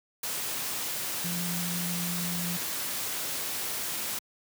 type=tone in noise; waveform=sine; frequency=174.61 Hz; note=F3; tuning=in tune; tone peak=-32 dBFS; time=1.24-2.57 s; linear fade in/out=5 ms; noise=white; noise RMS=-33 dBFS; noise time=0.23-4.19 s; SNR=-2 dB; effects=high-pass 100 Hz 12 dB/octave